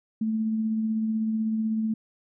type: tone with tremolo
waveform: sine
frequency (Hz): 220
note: A3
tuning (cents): 0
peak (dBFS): -22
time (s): 0.21-1.94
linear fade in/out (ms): 5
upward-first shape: triangle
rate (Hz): 16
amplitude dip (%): 30
effects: none